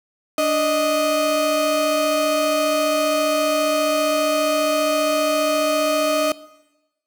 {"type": "tone pair together", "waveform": "35% pulse", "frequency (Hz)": [293.7, 622.3], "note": ["D4", "D#5"], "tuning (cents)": [0, 0], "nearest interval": "octave + minor second", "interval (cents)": 1300, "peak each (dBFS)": [-22, -16], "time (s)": [0.38, 6.32], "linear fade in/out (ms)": 2, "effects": ["noise-tail reverb RT60 1.0 s tail -19 dB re dry"]}